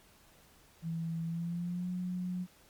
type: tone with pitch glide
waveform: sine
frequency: 164.81 to 180.77 Hz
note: E3 to F#3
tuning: 0 to -40 cents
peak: -33 dBFS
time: 0.82-2.47 s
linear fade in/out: 50 ms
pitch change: +160 cents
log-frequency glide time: 1.24-1.9 s
effects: pink hiss -62 dBFS RMS until 2.69 s + MP3 96 kbps